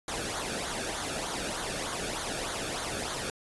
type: noise with flanger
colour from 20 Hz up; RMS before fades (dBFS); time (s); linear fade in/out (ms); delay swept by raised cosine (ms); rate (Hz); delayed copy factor
pink; -34; 0.08-3.3; 2; 0.37 to 1.02; 3.3; -0.65
effects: resampled to 24000 Hz